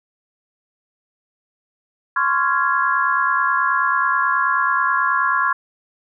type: chord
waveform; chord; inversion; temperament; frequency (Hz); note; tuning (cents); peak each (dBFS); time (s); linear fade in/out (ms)
sine; Db major seventh; third; just; 1039.4 / 1108.7 / 1385.9 / 1663.1; C6 / Db6 / F6 / Ab6; -12 / 0 / -14 / +2; -21; 2.16-5.53; 5
effects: none